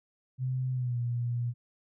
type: tone with pitch glide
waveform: sine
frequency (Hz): 128.7 to 120.08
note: C3 to B2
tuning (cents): -28 to -48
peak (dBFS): -28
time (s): 0.38-1.54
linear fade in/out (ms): 50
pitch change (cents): -120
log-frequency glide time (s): 0.72-0.98
effects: none